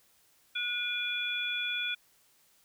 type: tone cluster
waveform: sine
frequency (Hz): 1457 / 2412 / 3417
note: F#6 / D7 / G#7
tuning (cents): -27 / +46 / +49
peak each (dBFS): -37 / -34 / -34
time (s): 0.55-1.95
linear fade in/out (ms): 10
effects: white hiss -66 dBFS RMS until 2.64 s